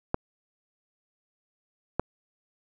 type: clicks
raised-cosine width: 1 ms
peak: -10 dBFS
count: 2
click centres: 0.144 / 1.996 s
effects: none